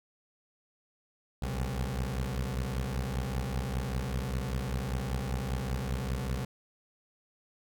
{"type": "beating tone pair", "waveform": "20% pulse", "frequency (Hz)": [61.74, 66.84], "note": ["B1", "C2"], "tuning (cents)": [0, 38], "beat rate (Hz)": 5.1, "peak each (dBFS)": -29, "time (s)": [1.42, 6.45], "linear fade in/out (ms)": 5, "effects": []}